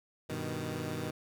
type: chord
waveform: 15% pulse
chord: G augmented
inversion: none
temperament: equal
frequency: 98 / 123.47 / 155.56 Hz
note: G2 / B2 / D#3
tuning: 0 / 0 / 0 cents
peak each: -35 / -33 / -32 dBFS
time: 0.29-1.11 s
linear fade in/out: 10 ms
effects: none